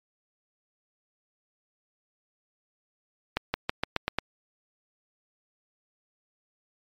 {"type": "accelerating click train", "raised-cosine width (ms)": 0.3, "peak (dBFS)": -9, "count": 7, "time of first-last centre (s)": [3.37, 4.186], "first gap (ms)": 170, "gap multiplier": 0.91, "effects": ["MP3 96 kbps"]}